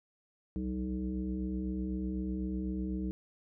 sine tone with frequency modulation, 190 Hz, F#3, 46 cents sharp, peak -32 dBFS, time 0.56-3.11 s, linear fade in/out 0 ms, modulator 124 Hz, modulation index 1.2, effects none

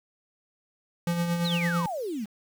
square tone with tremolo, 171.6 Hz, F3, 30 cents flat, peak -24 dBFS, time 1.07-1.86 s, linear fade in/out 2 ms, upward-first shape sine, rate 8.9 Hz, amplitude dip 40%
sine exponential sweep, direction down, 4418 to 193.1 Hz, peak -29 dBFS, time 1.44-2.26 s, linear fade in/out 20 ms
effects 8-bit

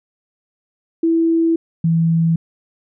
sine tone pair in turn, 329.6 / 164.8 Hz, E4 / E3, 0 / 0 cents, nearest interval octave, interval 1200 cents, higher first, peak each -12 dBFS, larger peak neither, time 1.03-1.56 / 1.84-2.36 s, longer first, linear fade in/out 5 ms, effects none

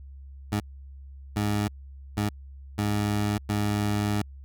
20% pulse tone bursts at uneven times, 103.83 Hz, G#2, in tune, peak -19 dBFS, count 5, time 0.52-0.6 / 1.36-1.68 / 2.17-2.29 / 2.78-3.38 / 3.49-4.22 s, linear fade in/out 5 ms, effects added 68 Hz sine -41 dBFS peak until 4.44 s

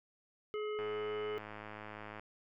harmonic tone, 423.9 Hz, G#4, 35 cents sharp, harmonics 1 / 3 / 5 / 7, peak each -36 / -46 / -50 / -53 dBFS, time 0.54-1.38 s, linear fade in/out 0 ms
click train, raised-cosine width 0.5 ms, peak -31 dBFS, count 150, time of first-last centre 0.79-2.196 s, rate 106 Hz
effects none

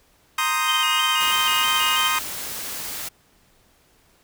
25% pulse chord, C minor seventh, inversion third, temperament equal, 932.3 / 1046.5 / 1244.5 / 1568 Hz, Bb5 / C6 / Eb6 / G6, 0 / 0 / 0 / 0 cents, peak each -25 / -22 / -19 / -25 dBFS, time 0.38-2.19 s, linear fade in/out 5 ms
sine tone with vibrato, 2986 Hz, F#7, 15 cents sharp, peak -22 dBFS, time 0.67-2.09 s, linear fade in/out 5 ms, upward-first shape square, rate 3.1 Hz, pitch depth 75 cents each way
white noise, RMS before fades -31 dBFS, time 1.2-3.09 s, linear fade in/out 10 ms
effects pink hiss -59 dBFS RMS until 4.23 s

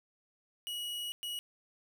45% pulse tone bursts at uneven times, 2912 Hz, F#7, 28 cents flat, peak -36 dBFS, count 2, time 0.67-1.12 / 1.23-1.39 s, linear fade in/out 0 ms, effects none

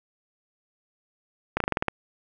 slowing click train, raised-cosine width 0.5 ms, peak -8 dBFS, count 8, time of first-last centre 1.57-1.883 s, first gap 33 ms, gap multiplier 1.1, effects none

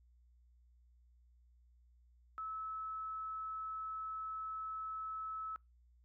sine tone, 1300 Hz, E6, 24 cents flat, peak -40 dBFS, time 2.38-5.56 s, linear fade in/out 0 ms, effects noise-tail reverb RT60 0.2 s tail -25 dB re dry + added 60 Hz sine -64 dBFS peak until 6.04 s

